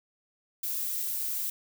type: noise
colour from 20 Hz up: violet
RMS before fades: -32 dBFS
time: 0.63-1.5 s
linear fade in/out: 5 ms
effects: none

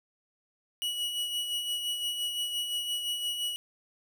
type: tone with tremolo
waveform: 45% pulse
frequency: 2926 Hz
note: F#7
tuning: 20 cents flat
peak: -28 dBFS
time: 0.82-3.56 s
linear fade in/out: 0 ms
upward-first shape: sine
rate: 5.8 Hz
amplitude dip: 45%
effects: none

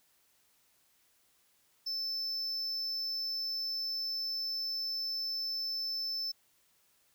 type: tone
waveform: triangle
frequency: 5280 Hz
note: E8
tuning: 2 cents sharp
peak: -32 dBFS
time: 1.86-6.32 s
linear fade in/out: 10 ms
effects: white hiss -70 dBFS RMS until 7.14 s

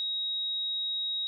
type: tone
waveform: sine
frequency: 3795 Hz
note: A#7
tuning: 30 cents sharp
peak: -29 dBFS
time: 0-1.27 s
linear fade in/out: 0 ms
effects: none

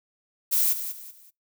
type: noise with echo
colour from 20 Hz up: violet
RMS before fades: -22 dBFS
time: 0.51-0.74 s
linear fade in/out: 20 ms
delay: 190 ms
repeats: 3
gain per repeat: -10 dB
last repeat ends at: 1.31 s
effects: noise-tail reverb RT60 0.2 s tail -25 dB re dry

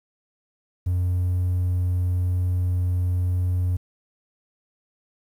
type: tone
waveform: triangle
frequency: 90.1 Hz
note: F#2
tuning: 45 cents flat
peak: -17 dBFS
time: 0.86-3.77 s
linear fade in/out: 10 ms
effects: tanh soft clip ceiling -14 dBFS + 9-bit

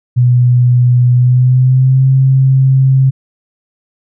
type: tone with pitch glide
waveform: sine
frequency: 123.4 to 133.02 Hz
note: B2 to C3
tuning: -1 to +29 cents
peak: -5 dBFS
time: 0.16-3.11 s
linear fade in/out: 20 ms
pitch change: +130 cents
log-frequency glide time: 1.13-2.08 s
effects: none

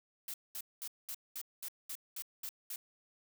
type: noise bursts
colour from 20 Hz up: blue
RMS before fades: -42 dBFS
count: 10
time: 0.28-2.76 s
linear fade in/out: 2 ms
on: 59 ms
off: 210 ms
effects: none

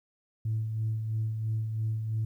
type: tone with tremolo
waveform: sine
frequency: 110.2 Hz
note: A2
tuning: 3 cents sharp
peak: -25 dBFS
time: 0.45-2.25 s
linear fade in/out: 5 ms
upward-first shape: sine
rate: 3 Hz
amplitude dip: 45%
effects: tanh soft clip ceiling -23 dBFS + 11-bit

